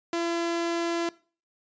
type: tone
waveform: sawtooth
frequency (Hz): 338.6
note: E4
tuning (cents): +46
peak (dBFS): -22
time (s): 0.13-1.09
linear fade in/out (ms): 2
effects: noise-tail reverb RT60 0.4 s tail -21 dB re dry + resampled to 16000 Hz